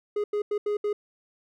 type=tone bursts at uneven times; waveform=triangle; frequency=415.3 Hz; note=G#4; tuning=in tune; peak=-22 dBFS; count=5; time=0.16-0.24 / 0.33-0.42 / 0.51-0.58 / 0.66-0.77 / 0.84-0.93 s; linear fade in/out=5 ms; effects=none

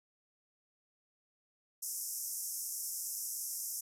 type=band-pass noise; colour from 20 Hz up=white; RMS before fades=-40 dBFS; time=1.82-3.81 s; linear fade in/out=10 ms; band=5300 to 14000 Hz; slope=96 dB/octave; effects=none

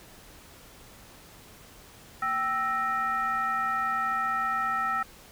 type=tone with frequency modulation; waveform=sine; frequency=1318.5 Hz; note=E6; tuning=in tune; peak=-25 dBFS; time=2.22-5.03 s; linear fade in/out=5 ms; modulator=543 Hz; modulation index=0.82; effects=pink hiss -51 dBFS RMS until 5.31 s

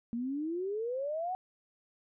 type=exponential sweep; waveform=sine; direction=up; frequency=228 to 761 Hz; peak=-32 dBFS; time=0.13-1.35 s; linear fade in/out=0 ms; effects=none

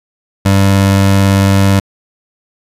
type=tone; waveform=25% pulse; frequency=98 Hz; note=G2; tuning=in tune; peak=-3 dBFS; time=0.45-1.8 s; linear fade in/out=10 ms; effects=resampled to 32000 Hz

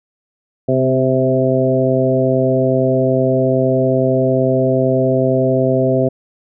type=harmonic tone with a mistuned harmonic; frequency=130.81 Hz; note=C3; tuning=in tune; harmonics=1 / 2 / 3 / 4 / 5; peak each=-18 / -18 / -18 / -18 / -18 dBFS; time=0.68-6.09 s; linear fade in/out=10 ms; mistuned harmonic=2; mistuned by=-16 cents; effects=none

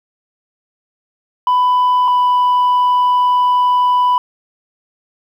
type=tone pair in turn; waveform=sine; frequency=996 / 991.2 Hz; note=B5 / B5; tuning=+14 / +6 cents; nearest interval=unison; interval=8 cents; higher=first; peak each=-7 dBFS; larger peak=neither; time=1.47-2.08 / 2.08-4.18 s; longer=second; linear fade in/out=2 ms; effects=tanh soft clip ceiling -9 dBFS + 8-bit

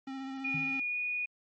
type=tone with vibrato; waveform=square; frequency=267.6 Hz; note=C4; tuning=39 cents sharp; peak=-38 dBFS; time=0.07-0.8 s; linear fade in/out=5 ms; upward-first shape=triangle; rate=15 Hz; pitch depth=25 cents each way
type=tone with pitch glide; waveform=sine; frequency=2444 to 2462 Hz; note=D#7 to D#7; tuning=-32 to -19 cents; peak=-30 dBFS; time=0.44-1.26 s; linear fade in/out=10 ms; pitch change=+13 cents; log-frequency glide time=0.87-0.97 s
type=tone with exponential decay; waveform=sine; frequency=155.56 Hz; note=D#3; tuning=in tune; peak=-33 dBFS; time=0.54-0.85 s; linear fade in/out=5 ms; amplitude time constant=66 ms
effects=low-pass 4000 Hz 12 dB/octave + MP3 32 kbps

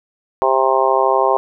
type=harmonic tone; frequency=132.4 Hz; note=C3; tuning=21 cents sharp; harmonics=3 / 4 / 5 / 6 / 7 / 8; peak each=-19 / -19 / -19 / -19 / -19 / -19 dBFS; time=0.42-1.37 s; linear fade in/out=0 ms; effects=none

